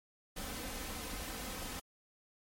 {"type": "noise with comb filter", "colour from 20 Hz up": "pink", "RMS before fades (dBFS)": -42, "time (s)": [0.36, 1.8], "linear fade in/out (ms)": 10, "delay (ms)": 3.9, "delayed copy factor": 0.55, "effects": ["MP3 64 kbps"]}